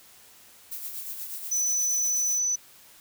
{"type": "noise with tremolo", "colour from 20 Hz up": "violet", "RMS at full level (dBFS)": -34, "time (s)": [0.71, 2.39], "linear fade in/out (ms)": 10, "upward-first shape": "triangle", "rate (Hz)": 8.3, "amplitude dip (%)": 55}
{"type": "tone", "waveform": "sine", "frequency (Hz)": 5990, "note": "F#8", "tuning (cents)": 20, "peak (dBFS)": -23, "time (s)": [1.51, 2.56], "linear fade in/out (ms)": 10}
{"effects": ["white hiss -53 dBFS RMS until 3 s"]}